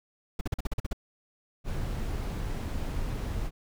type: noise bursts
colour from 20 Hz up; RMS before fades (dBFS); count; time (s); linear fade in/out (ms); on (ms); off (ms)
brown; -28; 9; 0.39-0.931; 5; 21; 44
type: noise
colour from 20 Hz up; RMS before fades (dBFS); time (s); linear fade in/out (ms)
brown; -32; 1.64-3.51; 50
effects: none